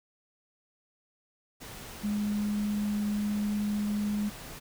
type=tone in noise; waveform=sine; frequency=207.7 Hz; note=G#3; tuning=in tune; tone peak=-27 dBFS; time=2.03-4.3 s; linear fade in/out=20 ms; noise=pink; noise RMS=-44 dBFS; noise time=1.6-4.6 s; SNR=+14 dB; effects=none